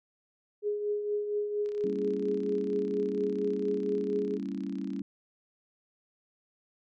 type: tone with tremolo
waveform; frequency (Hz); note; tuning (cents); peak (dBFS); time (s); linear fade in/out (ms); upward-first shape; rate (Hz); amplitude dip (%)
sine; 415.3; G#4; 0; -26; 0.62-4.39; 50; triangle; 4.3; 55
type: click train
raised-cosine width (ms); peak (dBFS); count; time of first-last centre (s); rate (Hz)
0.2; -36; 113; 1.66-4.993; 33.6
type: chord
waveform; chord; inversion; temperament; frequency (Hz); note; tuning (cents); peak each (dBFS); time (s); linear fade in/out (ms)
sine; G diminished seventh; none; equal with one note detuned; 196 / 228.8 / 277.2 / 329.6; G3 / Bb3 / Db4 / Fb4; 0 / -32 / 0 / 0; -36 / -41 / -36 / -41; 1.84-5.02; 2
effects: none